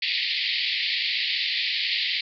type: band-pass noise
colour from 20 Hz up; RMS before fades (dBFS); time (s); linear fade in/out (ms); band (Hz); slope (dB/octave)
white; -26; 0.02-2.21; 5; 1900 to 4700; 96
effects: none

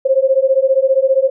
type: beating tone pair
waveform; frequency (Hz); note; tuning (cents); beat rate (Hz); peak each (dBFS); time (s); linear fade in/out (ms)
sine; 525 / 540; C5 / C#5; +6 / -45; 15; -13; 0.05-1.3; 10
effects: none

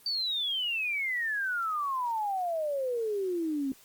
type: exponential sweep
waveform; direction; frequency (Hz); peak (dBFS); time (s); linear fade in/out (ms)
sine; down; 4637 to 261.8; -28; 0.06-3.72; 2
effects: white hiss -57 dBFS RMS until 3.84 s + Opus 32 kbps

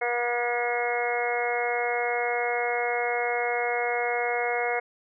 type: harmonic tone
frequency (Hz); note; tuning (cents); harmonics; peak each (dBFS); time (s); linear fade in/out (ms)
240.4; B3; -46; 2 / 3 / 4 / 5 / 6 / 7 / 8 / 9; -29 / -29 / -38 / -40 / -36 / -37 / -37 / -30; 0.01-4.8; 10
effects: none

